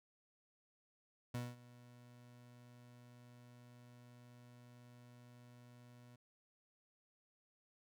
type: tone with ADSR envelope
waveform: 30% pulse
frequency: 121.9 Hz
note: B2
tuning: 22 cents flat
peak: -36 dBFS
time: 1.34-6.16 s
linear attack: 6 ms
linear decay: 210 ms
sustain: -20 dB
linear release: 6 ms
effects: none